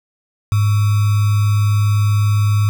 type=tone with sample-and-hold; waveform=sine; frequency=103.83 Hz; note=G#2; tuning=in tune; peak=-11 dBFS; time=0.52-2.69 s; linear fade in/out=0 ms; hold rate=1225 Hz; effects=none